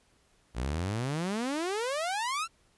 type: exponential sweep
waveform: sawtooth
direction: up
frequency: 55.5 to 1396 Hz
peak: -26 dBFS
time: 0.54-2.48 s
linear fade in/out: 50 ms
effects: pink hiss -67 dBFS RMS until 2.77 s + resampled to 24000 Hz